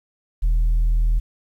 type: tone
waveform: sine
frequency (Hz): 40.24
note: E1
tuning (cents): -41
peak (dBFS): -12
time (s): 0.42-1.2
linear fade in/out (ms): 20
effects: tanh soft clip ceiling -14 dBFS + 9-bit